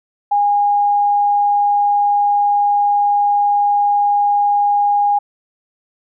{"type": "tone", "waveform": "sine", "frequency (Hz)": 818, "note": "G#5", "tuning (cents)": -26, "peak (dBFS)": -11, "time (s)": [0.31, 5.19], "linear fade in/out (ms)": 10, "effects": []}